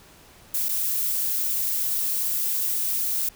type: noise with dropouts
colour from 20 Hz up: violet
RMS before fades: -25 dBFS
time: 0.54-3.29 s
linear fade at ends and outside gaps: 5 ms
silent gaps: 0.686-0.69 s
effects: pink hiss -51 dBFS RMS until 3.35 s